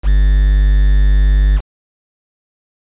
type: tone with quantisation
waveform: triangle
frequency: 49.48 Hz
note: G1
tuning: 17 cents sharp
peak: -5 dBFS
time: 0.03-1.61 s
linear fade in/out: 50 ms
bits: 5
effects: resampled to 8000 Hz